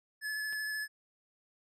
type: tone with vibrato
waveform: square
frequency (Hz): 1719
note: A6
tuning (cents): -41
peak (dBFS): -35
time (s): 0.21-0.88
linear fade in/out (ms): 50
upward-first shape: square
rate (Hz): 13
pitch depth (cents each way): 10
type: clicks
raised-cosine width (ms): 0.3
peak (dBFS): -38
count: 2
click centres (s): 0.526 / 0.533
effects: resampled to 32000 Hz